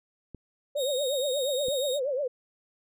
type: clicks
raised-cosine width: 3 ms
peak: -28 dBFS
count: 2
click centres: 0.347 / 1.684 s
type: tone with vibrato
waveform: sine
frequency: 544 Hz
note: C#5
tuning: 33 cents flat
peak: -26 dBFS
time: 0.75-2.28 s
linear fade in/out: 10 ms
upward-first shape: triangle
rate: 8.4 Hz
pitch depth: 190 cents each way
type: tone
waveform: sawtooth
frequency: 3729 Hz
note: A#7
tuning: in tune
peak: -29 dBFS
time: 0.76-2 s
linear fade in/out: 50 ms
effects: none